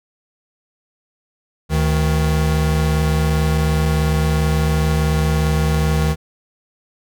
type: tone pair together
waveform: square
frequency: 73.85 / 156.7 Hz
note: D2 / D#3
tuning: +10 / +13 cents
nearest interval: octave + minor second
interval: 1303 cents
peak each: -18 dBFS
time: 1.69-6.16 s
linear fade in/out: 50 ms
effects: none